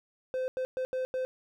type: tone bursts at uneven times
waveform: triangle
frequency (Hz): 515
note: C5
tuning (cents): -28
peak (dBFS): -27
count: 5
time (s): 0.34-0.48 / 0.57-0.65 / 0.77-0.85 / 0.93-1.05 / 1.14-1.25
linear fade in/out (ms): 0
effects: none